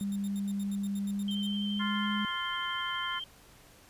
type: tone bursts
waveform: 5% pulse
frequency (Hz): 3663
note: A#7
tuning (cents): -31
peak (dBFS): -38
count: 13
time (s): 0-1.467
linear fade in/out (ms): 2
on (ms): 39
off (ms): 80
type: tone with pitch glide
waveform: sine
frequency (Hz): 199.7 to 206.7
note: G3 to G#3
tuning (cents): +32 to -8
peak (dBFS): -30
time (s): 0.01-2.25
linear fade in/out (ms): 0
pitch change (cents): +60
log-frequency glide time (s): 1.01-2.13
type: tone with vibrato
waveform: sine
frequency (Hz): 3122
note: G7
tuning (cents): -8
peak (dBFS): -36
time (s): 1.28-3.24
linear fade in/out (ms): 2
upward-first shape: triangle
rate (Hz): 12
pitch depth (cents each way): 23
type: harmonic tone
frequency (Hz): 349.2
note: F4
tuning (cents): 0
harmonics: 3 / 4 / 5 / 6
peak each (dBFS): -36 / -38 / -40 / -42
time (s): 1.79-3.2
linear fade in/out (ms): 20
effects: pink hiss -57 dBFS RMS until 3.89 s + resampled to 32000 Hz